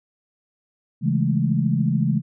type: chord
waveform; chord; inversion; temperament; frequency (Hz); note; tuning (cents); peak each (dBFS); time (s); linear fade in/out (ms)
sine; A major seventh; first; just; 137.5 / 165 / 206.2 / 220; C#3 / E3 / G#3 / A3; -14 / +2 / -12 / 0; -22 / -22 / -24 / -25; 1.01-2.22; 50
effects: none